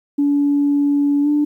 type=tone with pitch glide; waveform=sine; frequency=286.2 to 294.8 Hz; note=D4 to D4; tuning=-45 to +7 cents; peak=-12 dBFS; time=0.18-1.45 s; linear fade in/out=10 ms; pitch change=+52 cents; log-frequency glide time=1.22-1.28 s; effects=tanh soft clip ceiling -8 dBFS + 9-bit